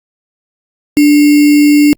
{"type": "tone with sample-and-hold", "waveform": "sine", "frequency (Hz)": 293.7, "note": "D4", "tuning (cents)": 0, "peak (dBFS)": -3, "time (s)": [0.97, 1.93], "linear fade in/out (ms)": 0, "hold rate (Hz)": 2450, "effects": ["Opus 48 kbps"]}